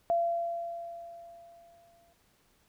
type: tone with exponential decay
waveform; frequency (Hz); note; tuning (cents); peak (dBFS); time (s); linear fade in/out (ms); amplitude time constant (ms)
sine; 682; F5; -41; -23; 0.1-2.13; 0; 440
effects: pink hiss -68 dBFS RMS until 2.68 s